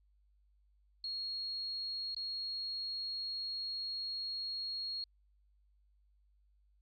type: tone with dropouts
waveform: sine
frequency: 4295 Hz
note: C8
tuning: 44 cents sharp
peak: -37 dBFS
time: 1.04-5.04 s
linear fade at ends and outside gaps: 2 ms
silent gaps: 2.147-2.165 s
effects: added 50 Hz sine -67 dBFS peak until 6.81 s + AAC 32 kbps